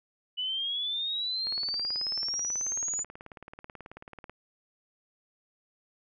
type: exponential sweep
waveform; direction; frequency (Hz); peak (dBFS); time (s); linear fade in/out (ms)
sine; up; 2960 to 7040; -29; 0.37-3.04; 20
type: click train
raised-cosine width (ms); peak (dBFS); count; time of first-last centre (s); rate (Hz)
0.5; -29; 53; 1.47-4.296; 18.4
effects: none